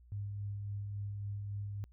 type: tone with tremolo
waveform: sine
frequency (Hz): 101.6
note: G#2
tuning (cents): -38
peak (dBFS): -36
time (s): 0.12-1.84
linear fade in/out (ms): 0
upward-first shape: sine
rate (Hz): 3.6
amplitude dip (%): 25
effects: added 60 Hz sine -57 dBFS peak until 1.92 s